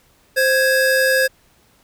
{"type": "tone pair together", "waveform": "square", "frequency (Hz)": [523.3, 1661.4], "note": ["C5", "G#6"], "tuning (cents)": [0, 0], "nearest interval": "octave + minor sixth", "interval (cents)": 2000, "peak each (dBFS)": -17, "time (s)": [0.36, 1.28], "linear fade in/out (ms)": 20, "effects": ["pink hiss -56 dBFS RMS until 1.83 s"]}